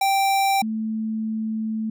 square / sine tone pair in turn, 783 / 219.7 Hz, G5 / A3, -2 / -2 cents, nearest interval octave + minor seventh, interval 2200 cents, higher first, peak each -18 / -23 dBFS, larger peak first, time 0.01-0.62 / 0.62-1.9 s, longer second, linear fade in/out 5 ms, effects none

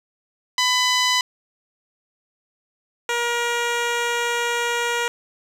10% pulse tone pair in turn, 1000 / 474.9 Hz, B5 / A#4, +21 / +32 cents, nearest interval octave + minor second, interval 1289 cents, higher first, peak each -8 / -12 dBFS, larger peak first, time 0.58-1.21 / 3.09-5.08 s, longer second, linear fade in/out 2 ms, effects low-pass 9000 Hz 12 dB/octave + 8-bit

